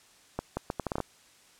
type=accelerating click train; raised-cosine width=1 ms; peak=-16 dBFS; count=9; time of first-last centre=0.39-1.003 s; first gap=180 ms; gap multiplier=0.73; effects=white hiss -59 dBFS RMS until 1.59 s + low-pass 9000 Hz 12 dB/octave